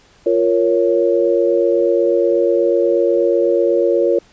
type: chord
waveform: sine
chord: Bb minor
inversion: second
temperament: equal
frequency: 349.2 / 466.2 / 554.4 Hz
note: F4 / Bb4 / Db5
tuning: 0 / 0 / 0 cents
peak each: -16 dBFS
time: 0.26-4.19 s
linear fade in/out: 5 ms
effects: pink hiss -50 dBFS RMS until 4.32 s + resampled to 16000 Hz